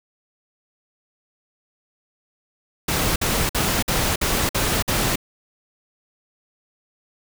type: noise bursts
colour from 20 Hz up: pink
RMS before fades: -21 dBFS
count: 7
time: 2.88-5.158 s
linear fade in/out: 5 ms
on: 280 ms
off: 53 ms
effects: none